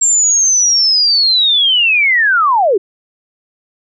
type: linear sweep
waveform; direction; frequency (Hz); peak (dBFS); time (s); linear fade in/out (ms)
sine; down; 7459 to 352.1; -8; 0.01-2.78; 10
effects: none

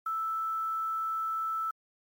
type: tone with quantisation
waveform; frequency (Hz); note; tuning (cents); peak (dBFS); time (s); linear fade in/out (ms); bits
sine; 1318.5; E6; 0; -29; 0.06-1.71; 5; 9
effects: MP3 96 kbps

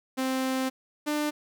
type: tone pair in turn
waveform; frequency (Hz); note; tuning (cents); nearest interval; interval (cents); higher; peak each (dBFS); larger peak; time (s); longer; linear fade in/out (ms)
sawtooth; 261.6 / 298.5; C4 / D4; 0 / +28; major second; 228; second; -22; neither; 0.17-0.7 / 1.06-1.31; first; 20
effects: none

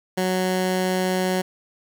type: tone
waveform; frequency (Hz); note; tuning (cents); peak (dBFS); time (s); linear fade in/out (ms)
15% pulse; 185; F#3; 0; -14; 0.17-1.42; 10
effects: none

